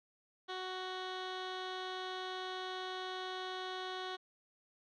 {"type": "tone with low-pass filter", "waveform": "15% pulse", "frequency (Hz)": 371.5, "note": "F#4", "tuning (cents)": 7, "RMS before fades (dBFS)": -42, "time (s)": [0.48, 4.17], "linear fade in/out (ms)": 20, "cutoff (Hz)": 3500, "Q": 2.5, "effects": []}